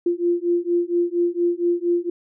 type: beating tone pair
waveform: sine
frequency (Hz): 345.2 / 349.5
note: F4 / F4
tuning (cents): -20 / +1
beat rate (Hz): 4.3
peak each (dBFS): -21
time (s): 0.06-2.1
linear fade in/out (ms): 5
effects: none